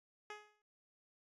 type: tone with exponential decay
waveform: 10% pulse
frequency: 420 Hz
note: G#4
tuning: 19 cents sharp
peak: -35 dBFS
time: 0.3-0.62 s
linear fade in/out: 2 ms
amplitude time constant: 68 ms
effects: low-pass 5000 Hz 12 dB/octave + AAC 48 kbps